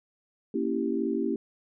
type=chord; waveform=sine; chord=A# diminished seventh; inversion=none; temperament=equal; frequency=233.1 / 277.2 / 329.6 / 392 Hz; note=A#3 / C#4 / E4 / G4; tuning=0 / 0 / 0 / 0 cents; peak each=-31 dBFS; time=0.54-1.36 s; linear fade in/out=5 ms; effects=none